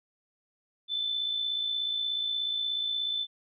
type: tone with amplitude modulation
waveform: sine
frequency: 3520 Hz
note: A7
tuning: in tune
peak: -26 dBFS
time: 0.88-3.27 s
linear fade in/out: 50 ms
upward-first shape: sine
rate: 56.7 Hz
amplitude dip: 45%
effects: none